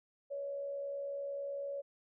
sine tone with frequency modulation, 562 Hz, C#5, 24 cents sharp, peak -37 dBFS, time 0.3-1.82 s, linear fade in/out 20 ms, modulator 69 Hz, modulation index 0.3, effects none

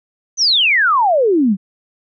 sine exponential sweep, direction down, 6272 to 180 Hz, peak -10 dBFS, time 0.37-1.57 s, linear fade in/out 50 ms, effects none

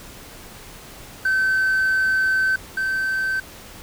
triangle tone pair in turn, 1537 / 1545.5 Hz, G6 / G6, -35 / -25 cents, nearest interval unison, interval 10 cents, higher second, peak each -14 / -18 dBFS, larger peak first, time 1.25-2.56 / 2.77-3.4 s, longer first, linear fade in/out 5 ms, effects tanh soft clip ceiling -11 dBFS + pink hiss -41 dBFS RMS until 3.82 s

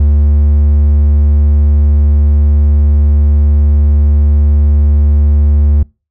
triangle tone with hard clipping, 73.42 Hz, D2, in tune, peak -6 dBFS, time 0-5.83 s, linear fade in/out 5 ms, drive 6 dB, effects noise-tail reverb RT60 0.3 s tail -25 dB re dry

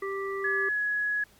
harmonic tone, 392 Hz, G4, in tune, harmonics 1 / 3 / 5, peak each -31 / -36 / -38 dBFS, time 0.02-0.69 s, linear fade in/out 5 ms
sine tone with pitch glide, 1697 to 1680.4 Hz, G#6 to G#6, +37 to +20 cents, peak -25 dBFS, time 0.44-1.24 s, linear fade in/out 5 ms, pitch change -17 cents, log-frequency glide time 0.69-0.8 s
effects pink hiss -59 dBFS RMS until 1.39 s + MP3 96 kbps

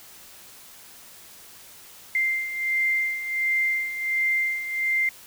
sine beating tone pair, 2092 / 2093.4 Hz, C7 / C7, -1 / 0 cents, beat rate 1.4 Hz, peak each -29 / -23 dBFS, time 2.15-5.09 s, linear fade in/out 2 ms, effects white hiss -47 dBFS RMS until 5.26 s

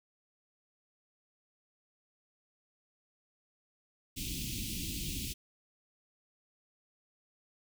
pink band-stop noise, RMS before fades -38 dBFS, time 4.16-5.34 s, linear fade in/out 20 ms, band 330 to 2500 Hz, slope 48 dB/octave, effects none

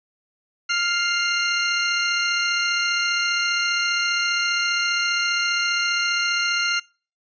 20% pulse tone pair together, 1395 / 2110 Hz, F6 / C7, -2 / +14 cents, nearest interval perfect fifth, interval 716 cents, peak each -16 / -20 dBFS, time 0.69-6.8 s, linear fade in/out 10 ms, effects noise-tail reverb RT60 0.4 s tail -26 dB re dry + resampled to 16000 Hz

